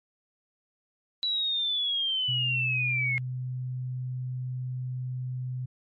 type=linear sweep; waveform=sine; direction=down; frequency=3951 to 2146 Hz; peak=-25 dBFS; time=1.23-3.18 s; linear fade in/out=0 ms
type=tone with pitch glide; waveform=sine; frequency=126.2 to 127 Hz; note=B2 to B2; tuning=+38 to +49 cents; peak=-30 dBFS; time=2.28-5.66 s; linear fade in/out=10 ms; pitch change=+11 cents; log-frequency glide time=2.86-3.03 s
effects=MP3 64 kbps